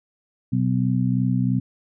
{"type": "harmonic tone", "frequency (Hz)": 63, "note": "B1", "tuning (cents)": 35, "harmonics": [2, 3, 4], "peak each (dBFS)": [-21, -23, -24], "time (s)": [0.52, 1.6], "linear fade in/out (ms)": 10, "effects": []}